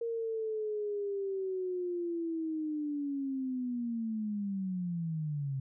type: linear sweep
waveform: sine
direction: down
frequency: 466.2 to 132.4 Hz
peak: -32 dBFS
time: 0.01-5.6 s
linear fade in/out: 5 ms
effects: none